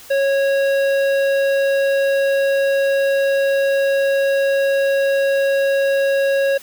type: tone with hard clipping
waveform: triangle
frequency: 550 Hz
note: C#5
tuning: 14 cents flat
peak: -16 dBFS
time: 0.1-6.58 s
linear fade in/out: 10 ms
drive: 16 dB
effects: white hiss -41 dBFS RMS until 6.62 s